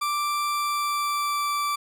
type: tone with pitch glide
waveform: 40% pulse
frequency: 1174.7 to 1165.2 Hz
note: D6 to D6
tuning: 0 to -14 cents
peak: -23 dBFS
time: 0.01-1.76 s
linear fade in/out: 10 ms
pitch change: -14 cents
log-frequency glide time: 0.5-1.5 s
effects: none